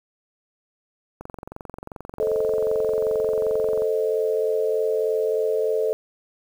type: click train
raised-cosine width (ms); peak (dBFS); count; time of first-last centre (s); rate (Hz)
1; -21; 60; 1.21-3.821; 22.6
type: chord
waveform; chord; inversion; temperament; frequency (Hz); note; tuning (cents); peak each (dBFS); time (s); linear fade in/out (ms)
sine; A diminished; none; equal; 440 / 523.3 / 622.3; A4 / C5 / Eb5; 0 / 0 / 0; -21 / -27 / -27; 2.2-5.93; 0
effects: 8-bit